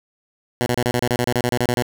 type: tone bursts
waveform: 10% pulse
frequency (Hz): 122.6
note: B2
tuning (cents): -12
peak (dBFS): -9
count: 15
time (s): 0.61-1.823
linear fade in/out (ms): 0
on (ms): 51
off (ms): 32
effects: none